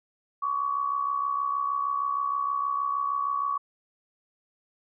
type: tone with amplitude modulation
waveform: sine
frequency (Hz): 1128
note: C#6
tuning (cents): +30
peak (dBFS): -22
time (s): 0.42-3.58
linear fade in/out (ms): 10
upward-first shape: sine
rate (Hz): 66.4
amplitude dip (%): 65
effects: none